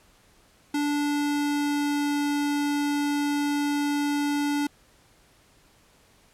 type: tone with pitch glide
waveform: square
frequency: 291.3 to 289.6 Hz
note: D4 to D4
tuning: -14 to -24 cents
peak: -24 dBFS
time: 0.74-4.67 s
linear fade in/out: 5 ms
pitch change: -10 cents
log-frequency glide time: 0.94-2.21 s
effects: pink hiss -59 dBFS RMS until 6.33 s + low-pass 12000 Hz 12 dB/octave